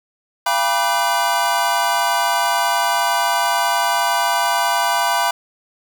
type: tone cluster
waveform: square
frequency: 688 / 799 / 971 / 1177 / 1520 Hz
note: F5 / G5 / B5 / D6 / F#6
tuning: -26 / +33 / -30 / +3 / +46 cents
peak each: -23 / -24 / -20 / -26 / -25 dBFS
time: 0.46-5.31 s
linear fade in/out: 5 ms
effects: 7-bit

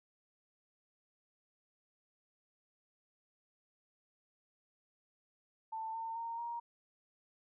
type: tone with pitch steps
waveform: sine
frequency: 889 / 905.6 / 922.5 / 939.7 Hz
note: A5 / A5 / A#5 / A#5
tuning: +18 / +50 / -18 / +14 cents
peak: -38 dBFS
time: 5.72-6.6 s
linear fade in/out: 10 ms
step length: 220 ms
effects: none

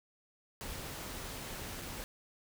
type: noise with dropouts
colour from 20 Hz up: pink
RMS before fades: -43 dBFS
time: 0.61-2.04 s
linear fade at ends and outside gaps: 0 ms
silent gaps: 1.815-1.819 s
effects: none

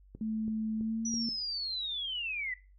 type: click train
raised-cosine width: 3 ms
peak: -32 dBFS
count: 4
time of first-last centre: 0.15-1.14 s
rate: 3.03 Hz
type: tone with pitch glide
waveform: sine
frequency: 218.8 to 229.7 Hz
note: A3 to A#3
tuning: -9 to -25 cents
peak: -31 dBFS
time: 0.21-1.29 s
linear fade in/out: 2 ms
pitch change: +84 cents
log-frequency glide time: 0.76-1.17 s
type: linear sweep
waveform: sine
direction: down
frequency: 5920 to 1941 Hz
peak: -33 dBFS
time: 1.05-2.54 s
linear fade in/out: 5 ms
effects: noise-tail reverb RT60 0.3 s tail -17 dB re dry + added 48 Hz sine -56 dBFS peak until 2.78 s

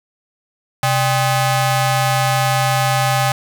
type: ring-modulated tone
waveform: sawtooth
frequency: 461.4 Hz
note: A#4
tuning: 18 cents flat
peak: -7 dBFS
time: 0.83-3.32 s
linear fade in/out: 2 ms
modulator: 332 Hz
effects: none

